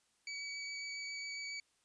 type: tone with vibrato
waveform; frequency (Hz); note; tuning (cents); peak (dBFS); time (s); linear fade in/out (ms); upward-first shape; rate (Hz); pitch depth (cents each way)
25% pulse; 2276; C#7; +45; -37; 0.27-1.6; 2; sine; 7.3; 9
effects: white hiss -75 dBFS RMS until 1.84 s + resampled to 22050 Hz